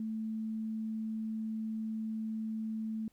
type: tone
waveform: sine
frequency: 220 Hz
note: A3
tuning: in tune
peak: -34 dBFS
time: 0-3.08 s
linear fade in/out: 2 ms
effects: pink hiss -72 dBFS RMS until 3.12 s